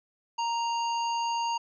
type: harmonic tone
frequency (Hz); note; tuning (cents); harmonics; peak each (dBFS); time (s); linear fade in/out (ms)
932.3; A#5; 0; 1 / 3 / 5 / 7; -27 / -37 / -41 / -44; 0.38-1.58; 10
effects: none